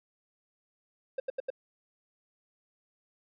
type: tone bursts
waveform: triangle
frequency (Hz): 528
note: C5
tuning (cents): +16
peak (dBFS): -27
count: 4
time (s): 1.18-1.503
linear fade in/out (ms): 5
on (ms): 20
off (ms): 81
effects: resampled to 11025 Hz